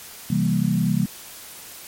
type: chord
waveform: sine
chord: C dominant seventh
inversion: none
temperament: equal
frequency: 130.81 / 164.81 / 196 / 233.1 Hz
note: C3 / E3 / G3 / Bb3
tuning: 0 / 0 / 0 / 0 cents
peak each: -25 / -22 / -22 / -25 dBFS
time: 0.3-1.06 s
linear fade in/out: 5 ms
effects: white hiss -40 dBFS RMS until 1.87 s + MP3 64 kbps